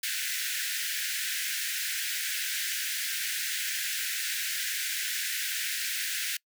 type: high-pass noise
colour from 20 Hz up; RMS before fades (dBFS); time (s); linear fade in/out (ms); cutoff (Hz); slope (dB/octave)
pink; -32; 0.03-6.37; 5; 1500; 96
effects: noise-tail reverb RT60 0.1 s tail -25 dB re dry